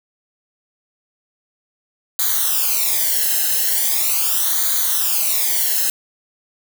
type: noise with flanger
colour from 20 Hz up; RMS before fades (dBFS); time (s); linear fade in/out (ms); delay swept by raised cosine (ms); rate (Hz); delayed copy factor
blue; -18; 2.19-5.9; 2; 0.37 to 0.87; 0.4; -0.95
effects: none